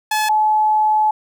sawtooth / sine tone pair in turn, 858 / 858 Hz, A5 / A5, -44 / -44 cents, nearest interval unison, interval 0 cents, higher neither, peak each -12 dBFS, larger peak neither, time 0.11-0.29 / 0.29-1.11 s, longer second, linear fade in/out 5 ms, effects 9-bit

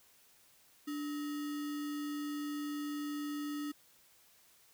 sine tone with sample-and-hold, 293.3 Hz, D4, 2 cents flat, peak -36 dBFS, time 0.87-3.72 s, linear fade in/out 10 ms, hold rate 1575 Hz, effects white hiss -65 dBFS RMS until 4.73 s

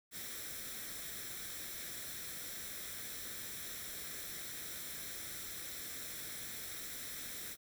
white noise with comb filter, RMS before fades -45 dBFS, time 0.11-7.57 s, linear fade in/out 50 ms, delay 0.53 ms, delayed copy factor +0.6, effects none

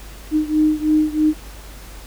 sine beating tone pair, 306.2 / 309.3 Hz, D#4 / D#4, -28 / -10 cents, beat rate 3.1 Hz, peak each -16 / -18 dBFS, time 0.31-1.34 s, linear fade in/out 50 ms, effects added 50 Hz sine -36 dBFS peak until 2.06 s + pink hiss -41 dBFS RMS until 2.06 s

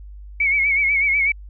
sine tone with vibrato, 2229 Hz, C#7, 9 cents sharp, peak -15 dBFS, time 0.4-1.32 s, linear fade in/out 5 ms, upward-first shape sine, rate 8.1 Hz, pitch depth 66 cents each way, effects added 50 Hz sine -35 dBFS peak until 1.49 s

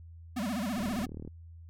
square tone with vibrato, 220.7 Hz, A3, 5 cents sharp, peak -31 dBFS, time 0.36-1.06 s, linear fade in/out 10 ms, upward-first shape sine, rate 15 Hz, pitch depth 260 cents each way
click train, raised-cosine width 3 ms, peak -28 dBFS, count 20, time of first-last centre 0.78-1.276 s, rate 38.3 Hz
effects added 83 Hz sine -46 dBFS peak until 1.69 s + MP3 96 kbps

